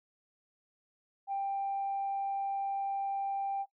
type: tone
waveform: sine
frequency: 789 Hz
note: G5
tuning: 11 cents sharp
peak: -30 dBFS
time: 1.27-3.66 s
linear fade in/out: 50 ms
effects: noise-tail reverb RT60 0.1 s tail -18 dB re dry + tanh soft clip ceiling -27 dBFS